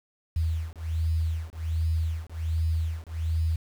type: beating tone pair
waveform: sine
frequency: 80.3 / 81.6 Hz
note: E2 / E2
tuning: -45 / -17 cents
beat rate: 1.3 Hz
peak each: -28 dBFS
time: 0.36-3.56 s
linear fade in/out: 5 ms
effects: 8-bit